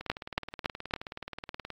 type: two click trains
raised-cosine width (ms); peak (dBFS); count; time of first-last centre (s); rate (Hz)
0.3; -22 / -10; 33 / 4; 0.01-1.703 / 0.1-0.938; 18.9 / 3.58
effects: AAC 48 kbps